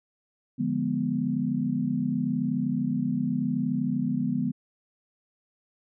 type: chord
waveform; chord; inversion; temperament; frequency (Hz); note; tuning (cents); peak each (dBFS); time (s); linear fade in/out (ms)
sine; D diminished seventh; none; equal; 146.83 / 174.61 / 207.7 / 246.9; D3 / F3 / Ab3 / Cb4; 0 / 0 / 0 / 0; -32 / -32 / -30 / -27; 0.58-4.52; 20
effects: none